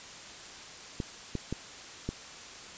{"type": "clicks", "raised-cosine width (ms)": 3, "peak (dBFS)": -19, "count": 4, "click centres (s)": [1.002, 1.353, 1.526, 2.09], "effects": ["white hiss -46 dBFS RMS until 2.77 s", "resampled to 16000 Hz"]}